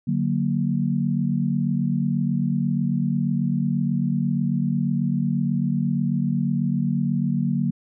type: chord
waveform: sine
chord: D augmented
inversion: none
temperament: equal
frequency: 146.83 / 185 / 233.1 Hz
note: D3 / F#3 / A#3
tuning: 0 / 0 / 0 cents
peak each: -24 dBFS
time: 0.07-7.71 s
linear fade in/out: 10 ms
effects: none